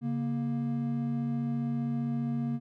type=tone pair together; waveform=triangle; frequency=139.49 / 234.6 Hz; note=C#3 / A#3; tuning=+11 / +11 cents; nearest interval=major sixth; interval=900 cents; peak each=-31 / -28 dBFS; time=0.01-2.6 s; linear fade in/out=50 ms; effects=none